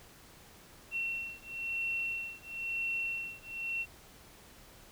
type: beating tone pair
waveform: sine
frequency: 2716 / 2717 Hz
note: F7 / F7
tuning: -49 / -48 cents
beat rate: 1 Hz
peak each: -37 / -37 dBFS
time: 0.91-3.86 s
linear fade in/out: 50 ms
effects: pink hiss -56 dBFS RMS until 4.91 s